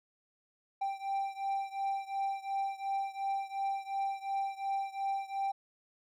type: beating tone pair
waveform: triangle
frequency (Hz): 784 / 786.8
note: G5 / G5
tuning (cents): 0 / +6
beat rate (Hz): 2.8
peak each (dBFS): -33 / -35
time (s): 0.81-5.52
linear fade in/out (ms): 10
effects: none